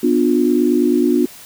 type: chord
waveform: sine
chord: B diminished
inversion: none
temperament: just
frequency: 246.9 / 296.3 / 355.6 Hz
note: B3 / D4 / F4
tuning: 0 / +15 / +31 cents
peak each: -16 dBFS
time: 0.03-1.26 s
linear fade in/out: 5 ms
effects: white hiss -39 dBFS RMS until 1.45 s